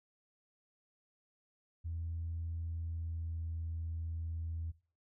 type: tone with pitch glide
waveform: sine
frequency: 83.1 to 82.19 Hz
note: E2 to E2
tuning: +15 to -5 cents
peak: -36 dBFS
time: 1.84-4.72 s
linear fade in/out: 20 ms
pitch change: -20 cents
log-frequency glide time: 2.61-3.43 s
effects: noise-tail reverb RT60 0.4 s tail -19 dB re dry + tanh soft clip ceiling -32 dBFS